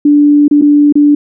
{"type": "tone with dropouts", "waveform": "sine", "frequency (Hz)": 292.3, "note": "D4", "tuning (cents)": -8, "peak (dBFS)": -3, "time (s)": [0.05, 1.15], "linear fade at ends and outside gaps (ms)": 5, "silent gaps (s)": [[0.481, 0.511], [0.614, 0.62], [0.925, 0.954]], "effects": []}